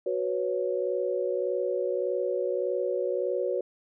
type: chord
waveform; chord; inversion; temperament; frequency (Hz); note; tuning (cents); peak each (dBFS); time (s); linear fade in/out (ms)
sine; F# suspended fourth; none; just; 370 / 493.3 / 555; F#4 / B4 / C#5; 0 / -2 / +2; -30; 0.06-3.61; 5
effects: none